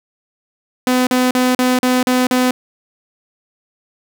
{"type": "tone bursts", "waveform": "sawtooth", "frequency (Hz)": 252.5, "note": "B3", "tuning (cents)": 39, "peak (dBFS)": -8, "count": 7, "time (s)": [0.87, 2.51], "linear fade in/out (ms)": 2, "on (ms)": 200, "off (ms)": 40, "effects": []}